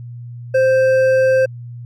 sine tone with hard clipping, 523.3 Hz, C5, in tune, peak -12 dBFS, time 0.54-1.46 s, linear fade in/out 10 ms, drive 7 dB, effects added 120 Hz sine -29 dBFS peak until 1.85 s

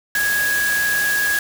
sine tone in noise, 1658 Hz, G#6, 3 cents flat, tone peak -17 dBFS, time 0.15-1.39 s, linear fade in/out 2 ms, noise white, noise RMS -25 dBFS, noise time 0.15-1.39 s, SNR +5 dB, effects none

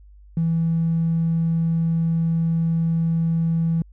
triangle tone, 164.8 Hz, E3, in tune, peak -14 dBFS, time 0.37-3.82 s, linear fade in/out 2 ms, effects tanh soft clip ceiling -15 dBFS + added 50 Hz sine -44 dBFS peak until 3.92 s

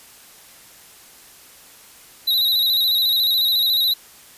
square tone with vibrato, 3895 Hz, B7, 25 cents flat, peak -16 dBFS, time 2.27-3.94 s, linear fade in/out 10 ms, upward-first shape square, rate 14 Hz, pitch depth 45 cents each way, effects white hiss -46 dBFS RMS until 4.37 s + resampled to 32000 Hz

